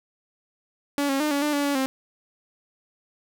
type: tone with pitch steps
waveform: sawtooth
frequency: 285 / 272.3 / 302.4 / 283.5 / 297.7 / 286.5 / 284.1 / 265 Hz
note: C#4 / C#4 / D#4 / C#4 / D4 / D4 / C#4 / C4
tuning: +48 / -31 / -49 / +39 / +24 / -43 / +43 / +22 cents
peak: -18 dBFS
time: 0.98-1.86 s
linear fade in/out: 0 ms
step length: 110 ms
effects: none